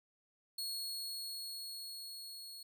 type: tone with level ramp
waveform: sawtooth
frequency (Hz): 4331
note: C#8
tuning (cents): -41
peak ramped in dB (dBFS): -35 to -45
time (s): 0.58-2.63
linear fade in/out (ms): 5
effects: none